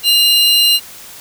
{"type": "tone pair together", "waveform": "45% pulse", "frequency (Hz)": [2822, 4059], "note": ["F7", "B7"], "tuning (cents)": [17, 47], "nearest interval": "tritone", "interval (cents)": 630, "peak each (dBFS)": -11, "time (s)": [0.03, 0.8], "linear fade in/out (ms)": 50, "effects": ["white hiss -35 dBFS RMS until 1.2 s"]}